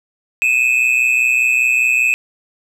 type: tone pair together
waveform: triangle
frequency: 2489 / 2614 Hz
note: D#7 / E7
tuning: 0 / -15 cents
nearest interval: minor second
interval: 85 cents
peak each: -13 dBFS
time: 0.42-2.14 s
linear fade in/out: 0 ms
effects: none